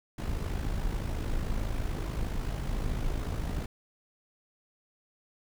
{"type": "noise with amplitude modulation", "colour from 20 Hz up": "brown", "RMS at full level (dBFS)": -29, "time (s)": [0.18, 3.66], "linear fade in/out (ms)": 5, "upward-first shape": "sine", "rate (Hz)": 53.8, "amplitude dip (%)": 55, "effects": []}